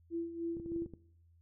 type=tone with tremolo; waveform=sine; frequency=335.9 Hz; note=E4; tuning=33 cents sharp; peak=-33 dBFS; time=0.1-0.88 s; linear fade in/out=50 ms; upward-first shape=sine; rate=3.3 Hz; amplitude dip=65%
type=clicks; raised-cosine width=3 ms; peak=-34 dBFS; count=8; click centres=0.569 / 0.599 / 0.661 / 0.719 / 0.762 / 0.821 / 0.861 / 0.937 s
effects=noise-tail reverb RT60 0.7 s tail -20 dB re dry + added 84 Hz sine -62 dBFS peak until 1.41 s